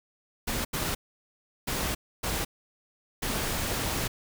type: noise bursts at uneven times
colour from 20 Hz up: pink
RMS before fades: -30 dBFS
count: 5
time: 0.47-0.65 / 0.73-0.95 / 1.67-1.95 / 2.23-2.45 / 3.22-4.08 s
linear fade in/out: 10 ms
effects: none